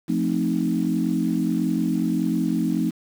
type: chord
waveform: sine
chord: F dominant seventh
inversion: none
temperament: equal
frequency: 174.61 / 220 / 261.6 / 311.1 Hz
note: F3 / A3 / C4 / Eb4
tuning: 0 / 0 / 0 / 0 cents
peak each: -25 dBFS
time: 0.08-2.91 s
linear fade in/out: 20 ms
effects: tanh soft clip ceiling -9 dBFS + 7-bit